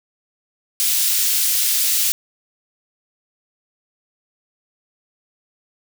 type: high-pass noise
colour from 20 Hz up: white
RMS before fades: -18 dBFS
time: 0.8-2.12 s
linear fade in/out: 0 ms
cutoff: 3200 Hz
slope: 12 dB/octave
effects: none